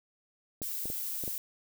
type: clicks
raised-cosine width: 2 ms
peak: -27 dBFS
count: 5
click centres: 0.618 / 0.856 / 0.901 / 1.238 / 1.278 s
type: noise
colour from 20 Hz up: violet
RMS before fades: -36 dBFS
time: 0.62-1.38 s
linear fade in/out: 0 ms
effects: none